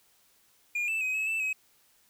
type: tone with pitch steps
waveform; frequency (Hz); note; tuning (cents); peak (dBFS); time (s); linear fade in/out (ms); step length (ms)
triangle; 2421 / 2642 / 2524 / 2576 / 2648 / 2545; D#7 / E7 / D#7 / E7 / E7 / D#7; -48 / +3 / +24 / -41 / +7 / +39; -26; 0.75-1.53; 5; 130
effects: white hiss -65 dBFS RMS until 2.09 s